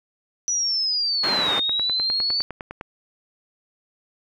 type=linear two-way sweep; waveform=sine; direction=down then up; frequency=5920 to 3638 to 4542 Hz; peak=-20 dBFS; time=0.48-2.42 s; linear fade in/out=0 ms; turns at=1.56 s
type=band-pass noise; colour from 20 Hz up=white; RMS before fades=-27 dBFS; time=1.23-1.6 s; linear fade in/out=10 ms; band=170 to 1700 Hz; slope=12 dB/octave
type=click train; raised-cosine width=0.5 ms; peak=-17 dBFS; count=15; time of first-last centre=1.39-2.811 s; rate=9.85 Hz
effects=none